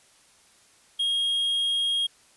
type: tone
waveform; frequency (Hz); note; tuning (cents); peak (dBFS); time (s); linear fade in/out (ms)
triangle; 3260; G#7; -33; -21; 0.99-2.07; 10
effects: white hiss -58 dBFS RMS until 2.36 s + resampled to 24000 Hz